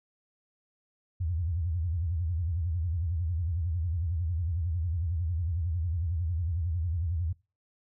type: tone with vibrato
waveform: sine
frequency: 84.3 Hz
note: E2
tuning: 39 cents sharp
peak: -27 dBFS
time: 1.2-7.33 s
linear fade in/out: 10 ms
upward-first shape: sine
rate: 11 Hz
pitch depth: 170 cents each way
effects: noise-tail reverb RT60 0.3 s tail -23 dB re dry